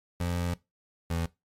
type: tone pair in turn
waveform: 25% pulse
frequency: 87.31 / 83.63 Hz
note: F2 / E2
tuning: 0 / +26 cents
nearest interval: minor second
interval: 74 cents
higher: first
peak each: -24 dBFS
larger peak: neither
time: 0.2-0.54 / 1.1-1.26 s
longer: first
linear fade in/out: 5 ms
effects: noise-tail reverb RT60 0.2 s tail -19 dB re dry + MP3 64 kbps